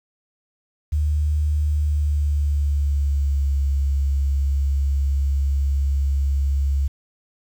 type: tone with pitch glide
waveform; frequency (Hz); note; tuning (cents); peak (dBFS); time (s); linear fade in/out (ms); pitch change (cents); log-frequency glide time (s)
sine; 75.1 to 69.27; D2 to C#2; +39 to -1; -17; 0.92-6.88; 10; -140; 1.7-3.53
effects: 8-bit